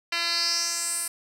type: tone with band-pass filter sweep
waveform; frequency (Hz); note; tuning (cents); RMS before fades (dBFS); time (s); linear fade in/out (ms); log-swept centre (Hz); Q
10% pulse; 340; F4; -46; -27; 0.12-1.08; 5; 3300 to 10000; 3.9
effects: none